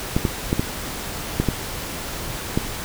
clicks, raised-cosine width 3 ms, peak -5 dBFS, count 7, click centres 0.165 / 0.252 / 0.529 / 0.595 / 1.4 / 1.487 / 2.575 s, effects pink hiss -30 dBFS RMS until 2.84 s

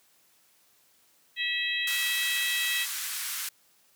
harmonic tone, 648 Hz, E5, 30 cents flat, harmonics 3 / 4 / 5 / 6, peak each -31 / -32 / -33 / -34 dBFS, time 1.36-2.87 s, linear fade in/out 50 ms
white band-pass noise, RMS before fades -34 dBFS, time 1.87-3.49 s, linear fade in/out 5 ms, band 1200 to 15000 Hz, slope 24 dB/octave
effects white hiss -64 dBFS RMS until 3.95 s + high-pass 100 Hz 12 dB/octave

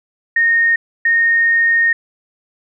sine tone bursts at uneven times, 1847 Hz, A#6, 16 cents flat, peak -10 dBFS, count 2, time 0.36-0.76 / 1.05-1.93 s, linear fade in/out 5 ms, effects none

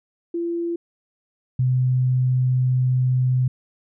sine tone pair in turn, 340.4 / 127.51 Hz, F4 / C3, -44 / -44 cents, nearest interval octave + perfect fourth, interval 1700 cents, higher first, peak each -22 / -16 dBFS, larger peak second, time 0.34-0.76 / 1.59-3.48 s, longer second, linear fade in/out 5 ms, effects none

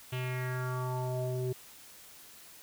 square tone with low-pass filter sweep, 127 Hz, B2, 49 cents sharp, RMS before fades -34 dBFS, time 0.12-1.53 s, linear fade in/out 10 ms, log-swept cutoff 3000 to 410 Hz, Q 3.9, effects white hiss -53 dBFS RMS until 2.62 s

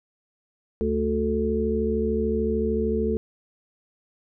harmonic tone, 73.42 Hz, D2, in tune, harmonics 1 / 3 / 5 / 6, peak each -29 / -26 / -29 / -25 dBFS, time 0.81-3.17 s, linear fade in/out 0 ms, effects none

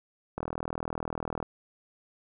click train, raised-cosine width 1 ms, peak -18 dBFS, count 43, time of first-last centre 0.38-1.427 s, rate 40.1 Hz, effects none

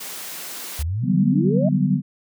white high-pass noise, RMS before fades -33 dBFS, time 0-0.83 s, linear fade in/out 10 ms, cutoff 170 Hz, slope 24 dB/octave
sine exponential sweep, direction up, 68.3 to 659.3 Hz, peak -21 dBFS, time 0.79-1.69 s, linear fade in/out 5 ms
sine chord, G major seventh, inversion second, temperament equal, 146.83 / 185 / 196 / 246.9 Hz, D3 / F#3 / G3 / B3, 0 / 0 / 0 / 0 cents, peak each -21 / -21 / -22 / -23 dBFS, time 1.02-2.02 s, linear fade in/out 50 ms
effects none

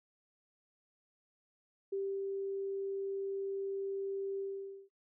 sine tone with ADSR envelope, 392 Hz, G4, in tune, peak -33 dBFS, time 1.92-4.89 s, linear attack 9 ms, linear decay 280 ms, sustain -2 dB, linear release 500 ms, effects noise-tail reverb RT60 0.2 s tail -24 dB re dry

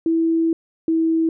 sine tone pair in turn, 328.1 / 325.1 Hz, E4 / E4, -8 / -24 cents, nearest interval unison, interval 16 cents, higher first, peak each -15 dBFS, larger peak neither, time 0.06-0.53 / 0.88-1.29 s, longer first, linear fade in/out 2 ms, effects none

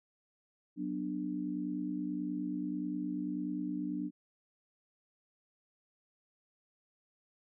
sine chord, B minor, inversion second, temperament just, 185.21 / 246.9 / 296.3 Hz, F#3 / B3 / D4, +2 / 0 / +15 cents, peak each -40 / -40 / -36 dBFS, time 0.76-4.11 s, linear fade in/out 50 ms, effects none

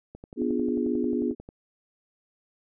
click train, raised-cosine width 2 ms, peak -28 dBFS, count 16, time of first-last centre 0.15-1.489 s, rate 11.2 Hz
sine chord, B diminished seventh, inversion none, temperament equal, 246.9 / 293.7 / 349.2 / 415.3 Hz, B3 / D4 / F4 / Ab4, 0 / 0 / 0 / 0 cents, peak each -27 / -30 / -30 / -31 dBFS, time 0.36-1.35 s, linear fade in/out 50 ms
effects none

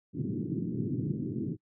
pink band-pass noise, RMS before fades -33 dBFS, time 0.13-1.57 s, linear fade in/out 50 ms, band 110 to 360 Hz, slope 48 dB/octave, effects noise-tail reverb RT60 0.1 s tail -26 dB re dry

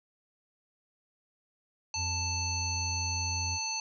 harmonic tone, 880 Hz, A5, in tune, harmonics 1 / 3 / 5 / 7, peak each -39 / -39 / -36 / -35 dBFS, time 1.94-3.8 s, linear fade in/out 2 ms
triangle tone, 87.31 Hz, F2, in tune, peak -32 dBFS, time 1.95-3.59 s, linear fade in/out 50 ms
effects none

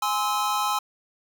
square chord, Ab augmented, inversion none, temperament just, 830.6 / 1038.3 / 1297.8 Hz, Ab5 / C6 / E6, 0 / -14 / -27 cents, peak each -28 dBFS, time 0.02-0.79 s, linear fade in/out 5 ms, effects none

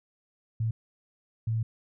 sine tone bursts at uneven times, 112.3 Hz, A2, 36 cents sharp, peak -25 dBFS, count 2, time 0.6-0.71 / 1.47-1.63 s, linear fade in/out 5 ms, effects none

